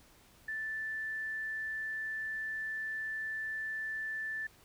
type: tone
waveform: sine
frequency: 1760 Hz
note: A6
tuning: in tune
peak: -35 dBFS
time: 0.48-4.47 s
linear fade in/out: 5 ms
effects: pink hiss -62 dBFS RMS until 4.64 s